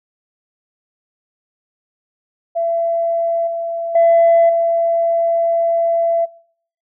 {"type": "tone with level steps", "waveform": "sine", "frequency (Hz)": 672, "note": "E5", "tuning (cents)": 33, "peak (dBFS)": [-15, -20, -7, -13], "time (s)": [2.55, 6.26], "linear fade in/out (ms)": 20, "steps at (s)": [3.47, 3.95, 4.49], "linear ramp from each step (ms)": 5, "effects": ["noise-tail reverb RT60 0.6 s tail -23 dB re dry", "tanh soft clip ceiling -5 dBFS"]}